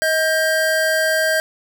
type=tone pair together; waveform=square; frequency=634 / 1590.2 Hz; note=D#5 / G6; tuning=+32 / +24 cents; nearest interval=octave + major third; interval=1592 cents; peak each=-19 dBFS; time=0.02-1.4 s; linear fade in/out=0 ms; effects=none